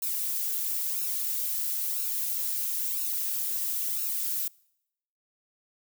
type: noise with flanger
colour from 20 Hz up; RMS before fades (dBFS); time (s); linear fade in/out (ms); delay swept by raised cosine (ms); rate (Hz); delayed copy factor
violet; -30; 0.02-4.48; 5; 0.74 to 3.74; 1; +0.7
effects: noise-tail reverb RT60 0.8 s tail -25 dB re dry